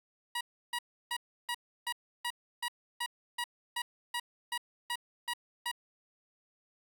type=tone bursts; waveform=15% pulse; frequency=960 Hz; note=B5; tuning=49 cents flat; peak=-26 dBFS; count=15; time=0.35-5.715 s; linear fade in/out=5 ms; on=59 ms; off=320 ms; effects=none